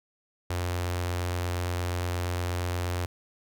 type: tone with notch filter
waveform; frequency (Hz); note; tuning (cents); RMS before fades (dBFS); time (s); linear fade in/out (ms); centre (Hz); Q
sawtooth; 88.5; F2; +23; -30; 0.5-3.06; 5; 190; 0.89
effects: none